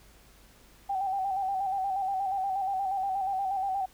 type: tone with vibrato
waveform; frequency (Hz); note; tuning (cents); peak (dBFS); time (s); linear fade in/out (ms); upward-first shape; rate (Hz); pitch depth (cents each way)
sine; 774; G5; -22; -27; 0.89-3.86; 10; square; 8.4; 45
effects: added 50 Hz sine -59 dBFS peak until 3.93 s + pink hiss -58 dBFS RMS until 3.93 s